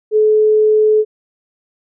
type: tone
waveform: sine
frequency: 429.5 Hz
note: A4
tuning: 42 cents flat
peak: -8 dBFS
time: 0.11-1.05 s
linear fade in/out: 50 ms
effects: none